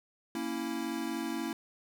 square chord, A# diminished, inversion none, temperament equal, 233.1 / 277.2 / 329.6 Hz, A#3 / C#4 / E4, 0 / 0 / 0 cents, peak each -39 / -39 / -37 dBFS, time 0.35-1.53 s, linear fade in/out 2 ms, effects none

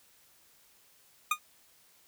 25% pulse tone with exponential decay, 1225 Hz, D#6, 27 cents flat, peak -18 dBFS, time 1.31-1.39 s, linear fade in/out 5 ms, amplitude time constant 16 ms, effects white hiss -63 dBFS RMS until 2.07 s

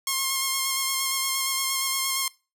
5% pulse tone with vibrato, 1071 Hz, C6, 40 cents sharp, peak -12 dBFS, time 0.07-2.28 s, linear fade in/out 2 ms, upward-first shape square, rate 8.6 Hz, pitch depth 18 cents each way, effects noise-tail reverb RT60 0.3 s tail -22 dB re dry

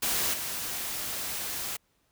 white noise with level steps, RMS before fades -28 / -34 dBFS, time 0.02-1.77 s, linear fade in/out 10 ms, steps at 0.33 s, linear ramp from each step 10 ms, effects pink hiss -71 dBFS RMS until 2.11 s

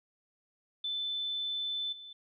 sine tone with level steps, 3520 Hz, A7, in tune, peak -32 / -45 dBFS, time 0.84-2.13 s, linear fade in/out 5 ms, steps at 1.92 s, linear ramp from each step 10 ms, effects none

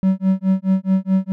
triangle tone with tremolo, 190 Hz, F#3, 46 cents sharp, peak -9 dBFS, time 0.03-1.32 s, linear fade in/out 0 ms, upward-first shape sine, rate 4.7 Hz, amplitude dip 100%, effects none

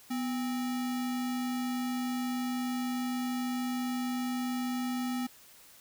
sine tone with sample-and-hold, 248.3 Hz, B3, 9 cents sharp, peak -30 dBFS, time 0.1-5.27 s, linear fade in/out 10 ms, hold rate 1050 Hz, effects white hiss -56 dBFS RMS until 5.8 s

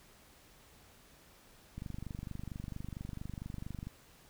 click train, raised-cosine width 5 ms, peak -29 dBFS, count 52, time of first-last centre 1.78-3.87 s, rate 24.4 Hz, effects pink hiss -61 dBFS RMS until 4.29 s

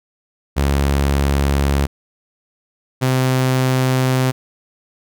sawtooth tone pair in turn, 70 / 129.5 Hz, C#2 / C3, +18 / -17 cents, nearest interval major seventh, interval 1065 cents, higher second, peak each -10 dBFS, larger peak neither, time 0.56-1.87 / 3.01-4.32 s, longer neither, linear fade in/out 20 ms, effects none

